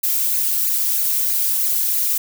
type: noise with flanger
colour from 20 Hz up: violet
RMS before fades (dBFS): -19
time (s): 0.03-2.18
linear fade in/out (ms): 5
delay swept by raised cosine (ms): 0.43 to 3.33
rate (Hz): 3.1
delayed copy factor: +0.9
effects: none